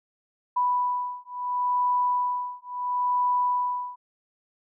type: beating tone pair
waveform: sine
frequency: 987.8 / 988.53 Hz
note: B5 / B5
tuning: 0 / +1 cents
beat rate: 0.73 Hz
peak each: -26 / -26 dBFS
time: 0.56-3.96 s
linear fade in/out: 10 ms
effects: none